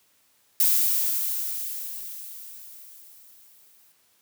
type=noise with exponential decay; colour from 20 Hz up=violet; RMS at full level=-19 dBFS; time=0.6-3.92 s; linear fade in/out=1 ms; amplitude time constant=720 ms; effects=white hiss -64 dBFS RMS until 4.21 s + high-pass 60 Hz 12 dB/octave